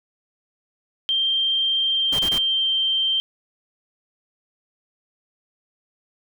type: tone with pitch glide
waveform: sine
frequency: 3164 to 3140 Hz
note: G7 to G7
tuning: +15 to +2 cents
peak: -18 dBFS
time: 1.09-3.2 s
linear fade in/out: 0 ms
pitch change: -13 cents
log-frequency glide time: 1.81-2.78 s
type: noise bursts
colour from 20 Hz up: pink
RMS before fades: -30 dBFS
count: 3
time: 2.12-2.387 s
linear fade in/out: 10 ms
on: 75 ms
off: 21 ms
effects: none